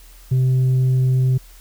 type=tone with tanh clipping; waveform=sine; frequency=129.2 Hz; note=C3; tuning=21 cents flat; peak=-14 dBFS; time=0.31-1.38 s; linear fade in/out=10 ms; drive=2 dB; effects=added 41 Hz sine -42 dBFS peak until 1.6 s + white hiss -49 dBFS RMS until 1.6 s